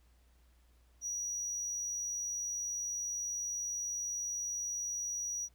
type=tone; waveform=triangle; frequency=5800 Hz; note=F#8; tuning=35 cents flat; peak=-34 dBFS; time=1.01-5.49 s; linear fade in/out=50 ms; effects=added 60 Hz sine -63 dBFS peak until 5.54 s + pink hiss -73 dBFS RMS until 5.54 s